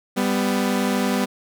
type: tone pair together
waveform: sawtooth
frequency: 197.38 / 249.4 Hz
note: G3 / B3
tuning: +12 / +17 cents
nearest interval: major third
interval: 405 cents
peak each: -18 dBFS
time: 0.16-1.26 s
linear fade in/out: 20 ms
effects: none